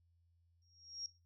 sine tone with exponential growth, 5588 Hz, F8, in tune, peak -38 dBFS, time 0.62-1.06 s, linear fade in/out 1 ms, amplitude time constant 94 ms, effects noise-tail reverb RT60 0.3 s tail -18 dB re dry + added 85 Hz sine -70 dBFS peak until 1.25 s

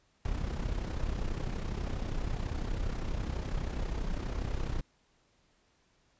brown noise with amplitude modulation, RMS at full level -31 dBFS, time 0.25-4.81 s, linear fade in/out 2 ms, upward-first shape sine, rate 32.2 Hz, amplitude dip 60%, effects pink hiss -70 dBFS RMS until 6.19 s + resampled to 16000 Hz

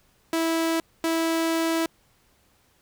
sawtooth tone bursts at uneven times, 327.7 Hz, E4, 10 cents flat, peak -18 dBFS, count 2, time 0.33-0.8 / 1.04-1.86 s, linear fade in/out 2 ms, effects pink hiss -63 dBFS RMS until 2.81 s

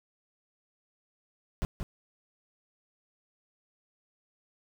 brown noise with echo, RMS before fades -29 dBFS, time 1.62-1.65 s, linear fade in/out 0 ms, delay 180 ms, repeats 1, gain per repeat -5 dB, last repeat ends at 1.83 s, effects none

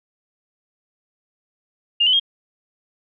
sine tone with pitch steps, 2819 / 3021 / 3238 Hz, F7 / F#7 / G#7, +16 / +35 / -45 cents, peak -13 dBFS, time 2-2.198 s, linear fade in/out 10 ms, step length 66 ms, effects none

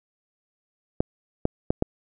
clicks, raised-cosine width 2 ms, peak -7 dBFS, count 4, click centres 1.005 / 1.454 / 1.705 / 1.824 s, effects none

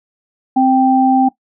sine tone pair together, 261.3 / 784 Hz, C4 / G5, -2 / 0 cents, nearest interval octave + perfect fifth, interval 1902 cents, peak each -11 dBFS, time 0.56-1.29 s, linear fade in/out 10 ms, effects noise-tail reverb RT60 0.1 s tail -18 dB re dry

